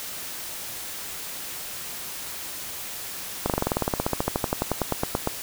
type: slowing click train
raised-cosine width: 1 ms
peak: -8 dBFS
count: 26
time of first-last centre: 3.46-5.274 s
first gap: 38 ms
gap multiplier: 1.05
effects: white hiss -35 dBFS RMS until 5.42 s